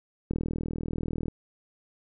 click train, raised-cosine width 3 ms, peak -17 dBFS, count 40, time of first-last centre 0.31-1.283 s, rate 40.1 Hz, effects none

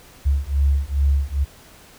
sine beating tone pair, 68.7 / 71.1 Hz, C#2 / C#2, -15 / +45 cents, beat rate 2.4 Hz, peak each -19 dBFS, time 0.25-1.45 s, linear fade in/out 20 ms, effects pink hiss -47 dBFS RMS until 1.98 s

